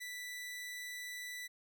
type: tone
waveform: sawtooth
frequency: 1975.5 Hz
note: B6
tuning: in tune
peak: -39 dBFS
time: 0-1.48 s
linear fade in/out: 20 ms
effects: none